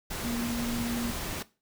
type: tone in noise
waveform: sine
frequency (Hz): 236.7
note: A#3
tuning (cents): +27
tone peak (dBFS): -30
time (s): 0.24-1.11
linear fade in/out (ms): 10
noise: pink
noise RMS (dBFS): -35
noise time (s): 0.1-1.43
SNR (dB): +2
effects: noise-tail reverb RT60 0.3 s tail -18 dB re dry